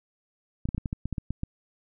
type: clicks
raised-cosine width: 5 ms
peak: -17 dBFS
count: 11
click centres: 0.655 / 0.689 / 0.747 / 0.78 / 0.858 / 0.929 / 1.056 / 1.127 / 1.182 / 1.306 / 1.434 s
effects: none